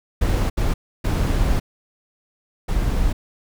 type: noise bursts at uneven times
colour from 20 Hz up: brown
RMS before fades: -19 dBFS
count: 4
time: 0.21-0.5 / 0.57-0.74 / 1.04-1.6 / 2.68-3.13 s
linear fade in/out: 10 ms
effects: none

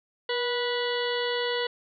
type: harmonic tone with a mistuned harmonic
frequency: 490 Hz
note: B4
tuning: 14 cents flat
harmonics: 1 / 2 / 3 / 4 / 6 / 7 / 8 / 9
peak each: -28 / -35 / -37 / -34 / -35 / -37 / -41 / -39 dBFS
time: 0.29-1.67 s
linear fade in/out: 5 ms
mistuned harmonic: 1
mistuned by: -29 cents
effects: none

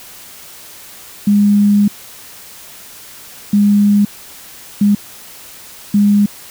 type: tone bursts at uneven times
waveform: sine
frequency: 204.7 Hz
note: G#3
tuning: 25 cents flat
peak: -7 dBFS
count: 4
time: 1.27-1.88 / 3.53-4.05 / 4.81-4.95 / 5.94-6.26 s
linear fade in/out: 5 ms
effects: white hiss -36 dBFS RMS until 6.5 s

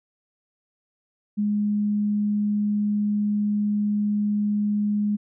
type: tone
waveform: sine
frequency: 207.7 Hz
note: G#3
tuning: in tune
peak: -20 dBFS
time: 1.37-5.17 s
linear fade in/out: 20 ms
effects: none

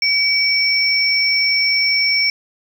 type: tone pair together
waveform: sine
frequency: 2281 / 5425 Hz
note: C#7 / E8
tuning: +49 / +49 cents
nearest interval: octave + minor third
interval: 1500 cents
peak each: -16 dBFS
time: 0.02-2.3 s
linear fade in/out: 2 ms
effects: 7-bit

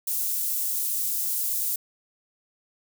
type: high-pass noise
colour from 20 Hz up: white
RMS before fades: -27 dBFS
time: 0.07-1.76 s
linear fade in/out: 5 ms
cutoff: 9100 Hz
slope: 12 dB/octave
effects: none

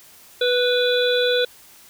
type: harmonic tone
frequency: 493.1 Hz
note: B4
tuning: 3 cents flat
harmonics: 1 / 3 / 5 / 7 / 8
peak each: -18 / -25 / -33 / -24 / -27 dBFS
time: 0.41-1.45 s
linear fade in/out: 5 ms
effects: white hiss -48 dBFS RMS until 1.89 s

